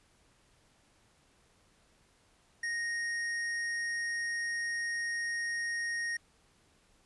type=tone with tanh clipping; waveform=sine; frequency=1864.7 Hz; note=A#6; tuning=in tune; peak=-34 dBFS; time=2.63-6.17 s; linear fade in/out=5 ms; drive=14 dB; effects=pink hiss -67 dBFS RMS until 7.05 s + resampled to 24000 Hz